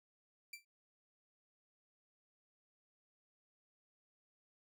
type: tone with exponential decay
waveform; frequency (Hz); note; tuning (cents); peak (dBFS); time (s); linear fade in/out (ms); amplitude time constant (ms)
sawtooth; 2346; D7; -2; -40; 0.53-0.65; 5; 25
effects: none